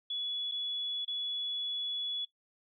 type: tone with dropouts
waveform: sine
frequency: 3400 Hz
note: G#7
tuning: 40 cents sharp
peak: -33 dBFS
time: 0.1-2.25 s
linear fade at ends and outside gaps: 5 ms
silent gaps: 0.514-0.519 / 1.049-1.078 s
effects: noise-tail reverb RT60 0.1 s tail -17 dB re dry